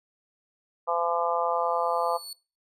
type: harmonic tone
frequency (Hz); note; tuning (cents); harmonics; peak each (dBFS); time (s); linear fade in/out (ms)
170.4; F3; -42; 3 / 4 / 5 / 6 / 7; -30 / -30 / -30 / -30 / -30; 0.87-2.18; 20
type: tone with exponential growth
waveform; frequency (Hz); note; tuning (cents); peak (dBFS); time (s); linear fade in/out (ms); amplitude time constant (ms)
sawtooth; 4432; C#8; -1; -32; 1.5-2.33; 2; 180
effects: noise-tail reverb RT60 0.3 s tail -20 dB re dry + resampled to 32000 Hz